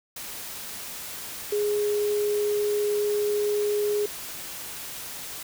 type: tone in noise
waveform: sine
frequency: 415.3 Hz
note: G#4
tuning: in tune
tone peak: -22 dBFS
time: 1.52-4.06 s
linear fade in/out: 5 ms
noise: white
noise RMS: -37 dBFS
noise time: 0.16-5.43 s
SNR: +12 dB
effects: none